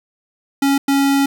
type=tone bursts at uneven times; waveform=square; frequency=277.2 Hz; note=C#4; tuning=in tune; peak=-13 dBFS; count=2; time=0.62-0.78 / 0.88-1.26 s; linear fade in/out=5 ms; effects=8-bit